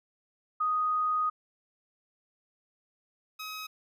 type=tone pair in turn; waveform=sine / 15% pulse; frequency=1245 / 1269 Hz; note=D#6 / D#6; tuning=+1 / +34 cents; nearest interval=unison; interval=33 cents; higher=second; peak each=-25 / -31 dBFS; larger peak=first; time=0.6-1.3 / 3.39-3.67 s; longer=first; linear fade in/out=10 ms; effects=none